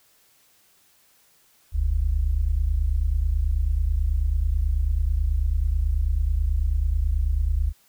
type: tone pair together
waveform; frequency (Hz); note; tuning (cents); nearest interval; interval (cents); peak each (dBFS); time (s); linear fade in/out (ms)
sine; 42.81 / 72; F1 / D2; -34 / -34; major sixth; 900; -22; 1.72-7.73; 50
effects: white hiss -60 dBFS RMS until 7.88 s